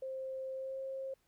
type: tone with pitch glide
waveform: sine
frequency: 527 to 534 Hz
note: C5 to C5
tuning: +12 to +35 cents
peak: -38 dBFS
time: 0.02-1.14 s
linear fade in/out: 5 ms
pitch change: +23 cents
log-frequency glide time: 0.54-0.79 s
effects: pink hiss -75 dBFS RMS until 1.27 s